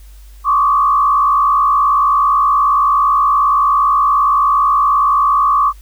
sine tone with frequency modulation, 1142 Hz, D6, 49 cents flat, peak -9 dBFS, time 0.44-5.73 s, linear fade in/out 50 ms, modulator 58.7 Hz, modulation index 1.1, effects added 50 Hz sine -35 dBFS peak until 5.81 s + white hiss -50 dBFS RMS until 5.81 s

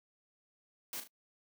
white noise with echo, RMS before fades -41 dBFS, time 0.93-1 s, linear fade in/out 0 ms, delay 37 ms, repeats 2, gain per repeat -8 dB, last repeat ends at 1.074 s, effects noise-tail reverb RT60 0.1 s tail -26 dB re dry + high-pass 200 Hz 12 dB/octave

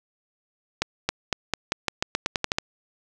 accelerating click train, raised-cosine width 0.2 ms, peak -5 dBFS, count 13, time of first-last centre 0.82-2.585 s, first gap 270 ms, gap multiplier 0.88, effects none

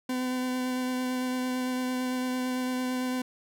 40% pulse tone with vibrato, 253.7 Hz, B3, 47 cents sharp, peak -27 dBFS, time 0.09-3.22 s, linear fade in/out 5 ms, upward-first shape sine, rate 8.9 Hz, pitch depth 12 cents each way, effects none

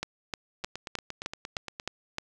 two click trains, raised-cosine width 0.2 ms, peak -14 / -19 dBFS, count 8 / 11, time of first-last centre 0.03-2.184 / 0.64-1.799 s, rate 3.25 / 8.63 Hz, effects none

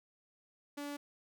sawtooth tone, 288.2 Hz, D4, 33 cents flat, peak -36 dBFS, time 0.77-0.97 s, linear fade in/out 10 ms, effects none

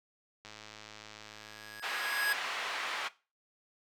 click train, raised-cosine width 0.2 ms, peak -30 dBFS, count 145, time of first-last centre 0.45-1.796 s, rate 107 Hz
square tone with exponential growth, 1661.2 Hz, G#6, in tune, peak -27 dBFS, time 1.22-2.33 s, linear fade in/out 5 ms, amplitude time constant 240 ms
pink band-pass noise, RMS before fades -37 dBFS, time 1.82-3.09 s, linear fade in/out 20 ms, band 1100 to 3100 Hz, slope 12 dB/octave
effects noise-tail reverb RT60 0.3 s tail -18 dB re dry

